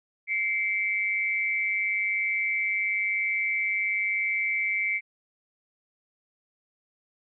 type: tone pair together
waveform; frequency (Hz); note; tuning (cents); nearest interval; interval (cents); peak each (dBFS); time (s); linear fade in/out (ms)
sine; 2100 / 2301; C7 / D7; +6 / -36; major second; 158; -27; 0.27-5.01; 50
effects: none